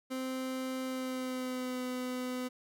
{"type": "tone with pitch glide", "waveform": "30% pulse", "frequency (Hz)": [260, 252.2], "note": ["C4", "B3"], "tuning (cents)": [-11, 36], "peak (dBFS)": -32, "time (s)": [0.1, 2.49], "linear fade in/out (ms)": 20, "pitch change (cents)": -53, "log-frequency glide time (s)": [0.84, 1.83], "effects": []}